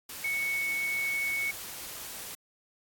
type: tone in noise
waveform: sine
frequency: 2217 Hz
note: C#7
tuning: in tune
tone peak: -28 dBFS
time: 0.24-1.51 s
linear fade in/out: 5 ms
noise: white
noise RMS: -41 dBFS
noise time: 0.09-2.35 s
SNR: +10 dB
effects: AAC 64 kbps